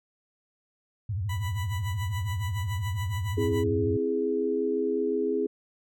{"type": "tone with vibrato", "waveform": "sine", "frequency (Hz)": 98, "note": "G2", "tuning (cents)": 0, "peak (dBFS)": -27, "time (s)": [1.09, 3.97], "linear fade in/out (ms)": 5, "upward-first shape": "sine", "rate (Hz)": 13, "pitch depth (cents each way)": 220}
{"type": "tone with tremolo", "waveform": "20% pulse", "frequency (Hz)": 987.8, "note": "B5", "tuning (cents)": 0, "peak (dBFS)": -30, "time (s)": [1.29, 3.64], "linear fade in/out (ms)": 5, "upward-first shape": "sine", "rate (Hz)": 7.1, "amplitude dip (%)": 80}
{"type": "chord", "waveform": "sine", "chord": "C augmented", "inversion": "none", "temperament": "equal", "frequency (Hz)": [261.6, 329.6, 415.3], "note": ["C4", "E4", "G#4"], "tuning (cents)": [0, 0, 0], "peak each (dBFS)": [-31, -31, -26], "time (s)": [3.37, 5.47], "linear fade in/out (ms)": 10}
{"effects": []}